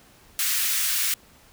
white high-pass noise, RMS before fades -24 dBFS, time 0.39-1.14 s, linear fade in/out 2 ms, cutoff 1400 Hz, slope 24 dB/octave, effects pink hiss -54 dBFS RMS until 1.52 s

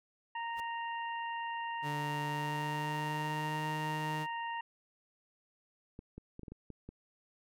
harmonic tone, 929 Hz, A#5, 6 cents flat, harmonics 1 / 2 / 3, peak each -37 / -43 / -47 dBFS, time 0.35-4.61 s, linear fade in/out 5 ms
pink noise with exponential growth, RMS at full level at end -47 dBFS, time 0.52-0.6 s, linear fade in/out 0 ms, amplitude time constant 16 ms
sawtooth tone with pitch glide, 146.83 to 154.04 Hz, D3 to D#3, 0 to -17 cents, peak -33 dBFS, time 1.82-4.27 s, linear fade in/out 50 ms, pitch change +83 cents, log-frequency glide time 2.23-3.71 s
clicks, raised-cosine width 3 ms, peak -33 dBFS, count 8, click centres 5.991 / 6.18 / 6.394 / 6.433 / 6.482 / 6.52 / 6.703 / 6.89 s
effects none

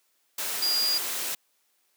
sine tone in noise, 4836 Hz, D8, 50 cents sharp, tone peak -23 dBFS, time 0.62-0.98 s, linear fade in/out 5 ms, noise white, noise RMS -31 dBFS, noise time 0.38-1.35 s, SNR +5 dB, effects white hiss -70 dBFS RMS until 1.96 s + high-pass 300 Hz 12 dB/octave

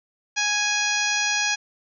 harmonic tone with a mistuned harmonic, 830.6 Hz, G#5, in tune, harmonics 1 / 2 / 3 / 4 / 5 / 6 / 7 / 8, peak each -31 / -26 / -26 / -31 / -32 / -31 / -29 / -31 dBFS, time 0.36-1.56 s, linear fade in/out 20 ms, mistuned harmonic 8, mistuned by -15 cents, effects none

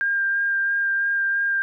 sine tone with vibrato, 1600 Hz, G6, 35 cents sharp, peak -19 dBFS, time 0.01-1.62 s, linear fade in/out 0 ms, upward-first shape sine, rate 3 Hz, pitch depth 12 cents each way, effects none

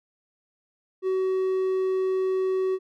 triangle tone, 376.8 Hz, F#4, 32 cents sharp, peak -20 dBFS, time 1.02-2.79 s, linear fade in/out 50 ms, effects none

